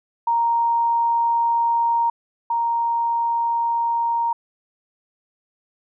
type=tone pair in turn; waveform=sine; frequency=932.3 / 932.3 Hz; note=A#5 / A#5; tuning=0 / 0 cents; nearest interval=unison; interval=0 cents; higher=neither; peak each=-16 / -18 dBFS; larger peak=first; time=0.27-2.1 / 2.5-4.33 s; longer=neither; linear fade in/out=5 ms; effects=none